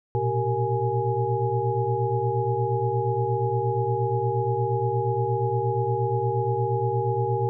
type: tone cluster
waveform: sine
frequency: 115.2 / 123.7 / 388.3 / 463.8 / 833 Hz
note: A#2 / B2 / G4 / A#4 / G#5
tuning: -20 / +3 / -16 / -9 / +5 cents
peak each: -28 dBFS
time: 0.15-7.49 s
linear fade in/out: 0 ms
effects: none